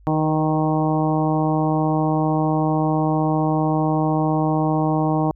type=harmonic tone with a mistuned harmonic; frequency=155.56 Hz; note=D#3; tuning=in tune; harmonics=1 / 2 / 3 / 4 / 5 / 6 / 7; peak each=-21 / -21 / -29 / -27 / -25 / -29 / -31 dBFS; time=0.07-5.31 s; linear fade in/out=0 ms; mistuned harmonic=3; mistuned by=+27 cents; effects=added 50 Hz sine -46 dBFS peak until 5.35 s